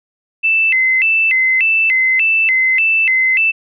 sine tone with vibrato, 2333 Hz, D7, 12 cents flat, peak -10 dBFS, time 0.43-3.52 s, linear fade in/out 20 ms, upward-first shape square, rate 1.7 Hz, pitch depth 220 cents each way, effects none

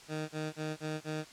15% pulse tone bursts, 154.9 Hz, D#3, 7 cents flat, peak -28 dBFS, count 5, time 0.08-1.25 s, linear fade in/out 50 ms, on 210 ms, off 30 ms, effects white hiss -53 dBFS RMS until 1.32 s + low-pass 7000 Hz 12 dB/octave

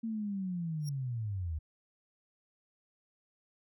sine linear sweep, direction down, 229.3 to 74 Hz, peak -33 dBFS, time 0.03-1.59 s, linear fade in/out 10 ms
sawtooth tone with exponential growth, 5588 Hz, F8, in tune, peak -37 dBFS, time 0.8-0.89 s, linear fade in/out 2 ms, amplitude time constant 19 ms
effects none

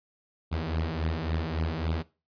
sawtooth beating tone pair, 78.5 / 82.1 Hz, D#2 / E2, +16 / -6 cents, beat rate 3.6 Hz, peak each -27 / -27 dBFS, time 0.51-2.03 s, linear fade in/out 20 ms, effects noise-tail reverb RT60 0.3 s tail -20 dB re dry + resampled to 11025 Hz

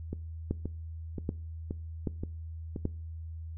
two click trains, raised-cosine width 3 ms, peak -22 / -17 dBFS, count 6 / 4, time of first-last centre 0.13-2.762 / 0.51-2.854 s, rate 1.9 / 1.28 Hz, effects noise-tail reverb RT60 0.4 s tail -21 dB re dry + added 81 Hz sine -38 dBFS peak until 3.57 s

